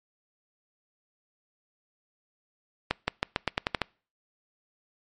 accelerating click train, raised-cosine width 0.3 ms, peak -8 dBFS, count 9, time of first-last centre 2.91-3.817 s, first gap 170 ms, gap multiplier 0.88, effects noise-tail reverb RT60 0.4 s tail -26 dB re dry + MP3 48 kbps

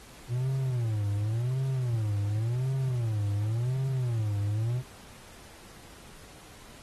triangle tone with vibrato, 116.54 Hz, A#2, in tune, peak -24 dBFS, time 0.28-4.83 s, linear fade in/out 50 ms, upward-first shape sine, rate 0.91 Hz, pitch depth 240 cents each way, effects pink hiss -51 dBFS RMS until 6.82 s + AAC 32 kbps

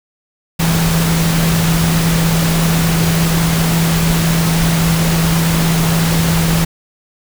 sine tone in noise, 164.81 Hz, E3, in tune, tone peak -12 dBFS, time 0.59-6.65 s, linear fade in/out 10 ms, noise pink, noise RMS -18 dBFS, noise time 0.59-6.65 s, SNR +3 dB, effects none

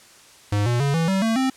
square tone with pitch steps, 103 / 120.38 / 140.7 / 164.45 / 192.2 / 224.6 / 262.6 Hz, G#2 / B2 / C#3 / E3 / G3 / A3 / C4, -14 / -44 / +26 / -4 / -34 / +36 / +6 cents, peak -19 dBFS, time 0.52-1.5 s, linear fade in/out 5 ms, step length 140 ms, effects white hiss -49 dBFS RMS until 1.56 s + low-pass 9000 Hz 12 dB/octave

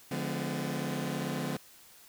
sawtooth chord, D diminished seventh, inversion none, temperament just, 146.83 / 176.2 / 211.4 / 253.7 Hz, D3 / F3 / Ab3 / Cb4, 0 / +16 / +31 / +47 cents, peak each -33 / -34 / -35 / -33 dBFS, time 0.11-1.57 s, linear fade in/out 5 ms, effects white hiss -56 dBFS RMS until 2.08 s

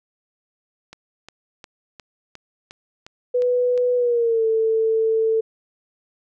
click train, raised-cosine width 0.2 ms, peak -22 dBFS, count 9, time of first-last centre 0.93-3.777 s, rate 2.81 Hz
sine tone with pitch glide, 493.9 to 445.1 Hz, B4 to A4, 0 to +20 cents, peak -16 dBFS, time 3.34-5.41 s, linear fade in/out 10 ms, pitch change -180 cents, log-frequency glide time 3.96-4.45 s
effects none

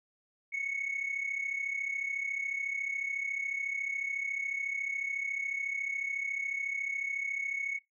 sine tone pair together, 2183 / 2217 Hz, C#7 / C#7, -27 / 0 cents, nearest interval unison, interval 27 cents, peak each -35 / -32 dBFS, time 0.52-7.79 s, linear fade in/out 20 ms, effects noise-tail reverb RT60 0.2 s tail -26 dB re dry + tanh soft clip ceiling -28 dBFS

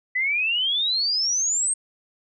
sine exponential sweep, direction up, 1975.5 to 8550 Hz, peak -20 dBFS, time 0.15-1.74 s, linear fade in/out 10 ms, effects none

